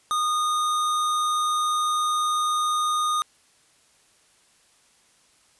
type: tone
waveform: square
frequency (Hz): 1229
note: D#6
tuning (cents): -22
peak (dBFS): -22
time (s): 0.11-3.22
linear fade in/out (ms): 0
effects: white hiss -60 dBFS RMS until 5.59 s + resampled to 24000 Hz